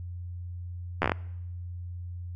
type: slowing click train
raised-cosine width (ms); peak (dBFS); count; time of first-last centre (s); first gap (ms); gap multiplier
0.5; -9; 7; 1.02-1.119; 11; 1.16
effects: noise-tail reverb RT60 0.9 s tail -24 dB re dry + added 88 Hz sine -35 dBFS peak until 2.35 s